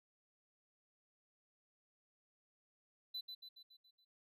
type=tone with echo; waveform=triangle; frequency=4003 Hz; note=B7; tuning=23 cents sharp; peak=-40 dBFS; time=3.14-3.21 s; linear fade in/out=10 ms; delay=140 ms; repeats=6; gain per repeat=-5 dB; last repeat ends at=4.05 s; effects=none